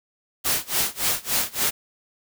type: noise with tremolo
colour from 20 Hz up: white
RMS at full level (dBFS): -21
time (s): 0.44-1.71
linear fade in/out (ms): 20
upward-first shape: sine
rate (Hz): 3.5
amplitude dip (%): 95
effects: none